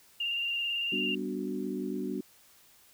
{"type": "tone with vibrato", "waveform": "sine", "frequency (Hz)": 2794, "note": "F7", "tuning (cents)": 0, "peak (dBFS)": -29, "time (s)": [0.2, 1.15], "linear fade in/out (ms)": 5, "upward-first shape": "square", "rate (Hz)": 18, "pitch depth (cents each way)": 20}
{"type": "chord", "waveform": "sine", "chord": "G major seventh", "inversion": "none", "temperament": "equal", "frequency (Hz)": [196, 246.9, 293.7, 370], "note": ["G3", "B3", "D4", "F#4"], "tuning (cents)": [0, 0, 0, 0], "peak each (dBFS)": -37, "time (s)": [0.92, 2.21], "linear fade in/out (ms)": 5}
{"effects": ["white hiss -60 dBFS RMS until 2.93 s"]}